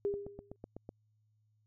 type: tone with exponential decay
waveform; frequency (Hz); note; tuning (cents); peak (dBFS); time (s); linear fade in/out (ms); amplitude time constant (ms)
sine; 404; G#4; -48; -28; 0.05-0.56; 0; 110
type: click train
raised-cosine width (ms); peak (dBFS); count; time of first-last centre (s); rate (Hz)
2; -31; 7; 0.14-0.891; 7.99
effects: added 107 Hz sine -70 dBFS peak until 1.66 s